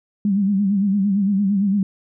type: tone with vibrato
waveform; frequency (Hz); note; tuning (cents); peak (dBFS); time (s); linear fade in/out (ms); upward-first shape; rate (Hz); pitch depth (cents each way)
sine; 198.9; G3; +25; -15; 0.25-1.83; 2; sine; 8.8; 81
effects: none